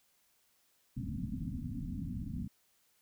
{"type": "low-pass noise", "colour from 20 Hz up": "white", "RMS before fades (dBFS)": -39, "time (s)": [0.96, 2.48], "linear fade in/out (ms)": 10, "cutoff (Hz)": 270, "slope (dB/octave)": 96, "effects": ["white hiss -72 dBFS RMS until 3.01 s"]}